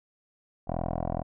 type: tone with low-pass filter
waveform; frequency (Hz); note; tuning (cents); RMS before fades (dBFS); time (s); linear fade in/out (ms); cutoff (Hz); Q
10% pulse; 42.05; E1; +35; -31; 0.67-1.23; 20; 760; 5.4
effects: none